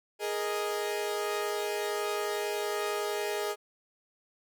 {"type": "chord", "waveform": "sawtooth", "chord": "Ab suspended second", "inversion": "none", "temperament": "equal", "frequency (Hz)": [415.3, 466.2, 622.3], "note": ["Ab4", "Bb4", "Eb5"], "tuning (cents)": [0, 0, 0], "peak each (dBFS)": [-28, -34, -33], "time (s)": [0.19, 3.56], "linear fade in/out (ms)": 50, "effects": []}